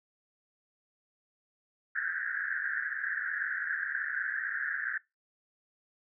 pink band-pass noise, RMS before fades -34 dBFS, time 1.95-4.98 s, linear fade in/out 5 ms, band 1500 to 1800 Hz, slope 96 dB/octave, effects noise-tail reverb RT60 0.2 s tail -21 dB re dry

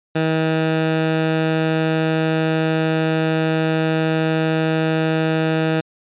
15% pulse tone, 159.6 Hz, D#3, 44 cents sharp, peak -10 dBFS, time 0.15-5.81 s, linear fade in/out 10 ms, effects resampled to 8000 Hz

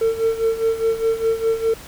triangle tone with tremolo, 451.1 Hz, A4, 43 cents sharp, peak -11 dBFS, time 0.01-1.74 s, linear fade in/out 5 ms, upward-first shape sine, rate 4.9 Hz, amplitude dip 80%, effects tanh soft clip ceiling -9 dBFS + pink hiss -39 dBFS RMS until 1.87 s

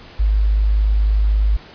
sine tone, 51.91 Hz, G#1, in tune, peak -12 dBFS, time 0.19-1.57 s, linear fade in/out 10 ms, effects pink hiss -41 dBFS RMS until 1.74 s + resampled to 11025 Hz

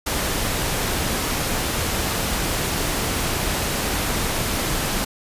pink noise, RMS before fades -23 dBFS, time 0.06-5.05 s, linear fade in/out 10 ms, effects resampled to 32000 Hz

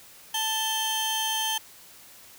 sawtooth tone pair together, 880 / 3139 Hz, A5 / G7, 0 / +2 cents, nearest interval octave + minor seventh, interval 2202 cents, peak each -26 / -24 dBFS, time 0.34-1.58 s, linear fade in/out 5 ms, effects white hiss -50 dBFS RMS until 2.38 s

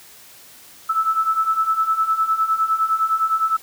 sine beating tone pair, 1305 / 1314.8 Hz, E6 / E6, -18 / -5 cents, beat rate 9.8 Hz, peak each -22 / -18 dBFS, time 0.89-3.57 s, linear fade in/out 10 ms, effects white hiss -45 dBFS RMS until 3.62 s + high-pass 60 Hz 12 dB/octave

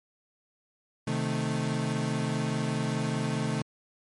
35% pulse chord, A diminished, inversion first, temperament equal, 130.81 / 155.56 / 220 Hz, C3 / Eb3 / A3, 0 / 0 / 0 cents, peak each -30 dBFS, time 1.07-3.62 s, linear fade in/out 5 ms, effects MP3 48 kbps

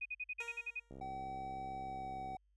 sine tone bursts, 2489 Hz, D#7, in tune, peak -38 dBFS, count 9, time 0.01-0.8 s, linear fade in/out 10 ms, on 46 ms, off 47 ms
10% pulse tone with exponential decay, 468.2 Hz, A#4, 8 cents sharp, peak -36 dBFS, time 0.4-1 s, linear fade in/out 5 ms, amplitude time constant 130 ms
click train, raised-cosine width 2 ms, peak -38 dBFS, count 97, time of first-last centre 0.91-2.349 s, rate 66.7 Hz
triangle tone with pitch glide, 763 to 756.9 Hz, G5 to F#5, -47 to +39 cents, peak -40 dBFS, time 1.01-2.37 s, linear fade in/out 5 ms, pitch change -14 cents, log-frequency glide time 1.74-2.15 s
effects added 50 Hz sine -70 dBFS peak until 2.56 s + resampled to 24000 Hz

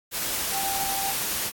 sine tone in noise, 784 Hz, G5, in tune, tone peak -29 dBFS, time 0.51-1.14 s, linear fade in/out 50 ms, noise white, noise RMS -28 dBFS, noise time 0.11-1.52 s, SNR -4 dB, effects AAC 64 kbps

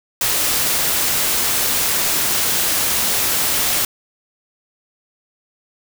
white noise, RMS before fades -18 dBFS, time 0.21-3.85 s, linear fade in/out 2 ms, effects none

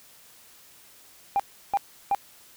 sine tone bursts, 800 Hz, G5, 35 cents sharp, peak -18 dBFS, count 3, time 1.36-2.148 s, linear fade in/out 0 ms, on 36 ms, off 340 ms, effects tanh soft clip ceiling -17 dBFS + white hiss -53 dBFS RMS until 2.56 s

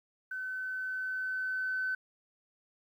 sine tone with level ramp, 1519 Hz, F#6, 45 cents sharp, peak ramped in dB -35 to -29 dBFS, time 0.31-1.95 s, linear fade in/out 5 ms, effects tanh soft clip ceiling -25 dBFS + 11-bit

